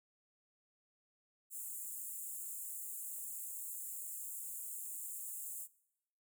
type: high-pass noise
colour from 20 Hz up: pink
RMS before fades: -45 dBFS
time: 1.5-5.68 s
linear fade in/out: 50 ms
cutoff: 7100 Hz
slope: 96 dB/octave
effects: noise-tail reverb RT60 0.8 s tail -21 dB re dry